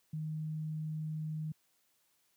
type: tone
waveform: sine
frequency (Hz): 155.56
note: D#3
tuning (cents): 0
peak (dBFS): -35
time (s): 0.13-1.52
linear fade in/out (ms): 5
effects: white hiss -74 dBFS RMS until 2.36 s + high-pass 80 Hz 12 dB/octave